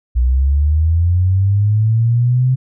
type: linear sweep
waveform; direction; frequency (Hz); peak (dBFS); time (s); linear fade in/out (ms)
sine; up; 59.3 to 130.6; -10; 0.15-2.56; 20
effects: none